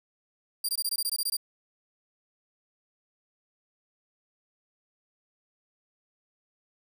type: tone bursts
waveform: 15% pulse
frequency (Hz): 4761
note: D8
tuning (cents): +23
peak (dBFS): -20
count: 11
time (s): 0.64-1.368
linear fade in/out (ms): 5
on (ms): 48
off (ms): 20
effects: none